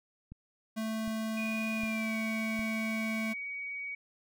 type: click train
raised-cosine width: 5 ms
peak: -33 dBFS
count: 4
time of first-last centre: 0.32-2.593 s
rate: 1.32 Hz
type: tone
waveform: square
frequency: 220.7 Hz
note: A3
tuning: 5 cents sharp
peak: -33 dBFS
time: 0.76-3.34 s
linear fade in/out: 20 ms
type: tone with pitch glide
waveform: sine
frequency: 2460 to 2256 Hz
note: D#7 to C#7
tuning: -20 to +30 cents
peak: -36 dBFS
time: 1.37-3.95 s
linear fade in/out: 5 ms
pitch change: -150 cents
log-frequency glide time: 1.77-2.16 s
effects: none